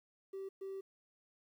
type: tone bursts at uneven times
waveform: triangle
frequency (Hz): 387.3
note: G4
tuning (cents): -21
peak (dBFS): -38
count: 2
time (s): 0.33-0.49 / 0.61-0.81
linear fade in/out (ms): 10
effects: tanh soft clip ceiling -37 dBFS + 12-bit